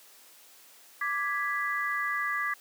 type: chord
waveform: sine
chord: G# diminished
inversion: second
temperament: equal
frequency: 1174.7 / 1661.2 / 1975.5 Hz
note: D6 / G#6 / B6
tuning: 0 / 0 / 0 cents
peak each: -32 dBFS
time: 1.01-2.54 s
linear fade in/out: 5 ms
effects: white hiss -55 dBFS RMS until 2.6 s + high-pass 300 Hz 12 dB/octave